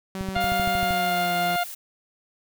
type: tone with pitch glide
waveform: sawtooth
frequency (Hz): 190.6 to 174.78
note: G3 to F3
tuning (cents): -48 to +2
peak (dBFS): -26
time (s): 0.15-1.56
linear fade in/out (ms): 0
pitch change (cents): -150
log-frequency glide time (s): 0.72-1.36
type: click train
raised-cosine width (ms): 5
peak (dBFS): -19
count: 10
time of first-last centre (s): 0.21-0.908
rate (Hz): 12.9
type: harmonic tone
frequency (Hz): 704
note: F5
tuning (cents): +14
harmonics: 1 / 2 / 3 / 4 / 5 / 6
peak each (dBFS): -23 / -29 / -33 / -35 / -37 / -39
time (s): 0.35-1.64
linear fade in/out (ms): 10
type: noise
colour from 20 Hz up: blue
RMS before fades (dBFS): -37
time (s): 0.4-1.75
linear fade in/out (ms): 10
effects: none